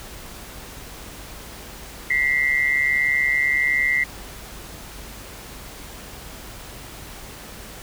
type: tone pair together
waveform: sine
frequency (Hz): 1951.6 / 2093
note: B6 / C7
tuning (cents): -21 / 0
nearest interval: minor second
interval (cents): 121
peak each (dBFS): -20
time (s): 2.1-4.04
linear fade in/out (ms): 5
effects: added 50 Hz sine -44 dBFS peak until 7.82 s + pink hiss -39 dBFS RMS until 7.82 s